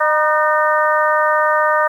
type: harmonic tone with a mistuned harmonic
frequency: 304.9 Hz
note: D#4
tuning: 35 cents flat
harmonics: 2 / 3 / 4 / 5 / 6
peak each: -17 / -19 / -17 / -21 / -21 dBFS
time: 0-1.88 s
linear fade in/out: 10 ms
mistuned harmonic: 3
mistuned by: +58 cents
effects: 8-bit